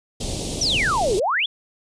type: band-stop noise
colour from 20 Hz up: pink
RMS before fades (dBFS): -27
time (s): 0.2-1.2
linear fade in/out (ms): 10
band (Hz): 690 to 3200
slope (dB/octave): 24
type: exponential two-way sweep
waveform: sine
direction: down then up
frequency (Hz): 6160 to 353.5 to 3574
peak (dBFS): -18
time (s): 0.61-1.46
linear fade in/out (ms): 5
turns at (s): 1.16
effects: resampled to 22050 Hz